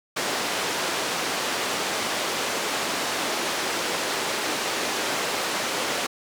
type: band-pass noise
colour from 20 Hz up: pink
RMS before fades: -27 dBFS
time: 0.16-6.07 s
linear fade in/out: 10 ms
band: 360 to 7600 Hz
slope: 12 dB/octave
effects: none